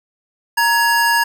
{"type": "tone pair together", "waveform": "square", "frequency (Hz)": [932.3, 1680.5], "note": ["A#5", "G#6"], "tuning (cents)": [0, 20], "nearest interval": "minor seventh", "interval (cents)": 1020, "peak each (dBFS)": -16, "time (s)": [0.57, 1.24], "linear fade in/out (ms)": 10, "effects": []}